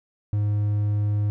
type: tone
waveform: triangle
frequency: 103.83 Hz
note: G#2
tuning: in tune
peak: -18 dBFS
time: 0.33-1.3 s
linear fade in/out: 0 ms
effects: none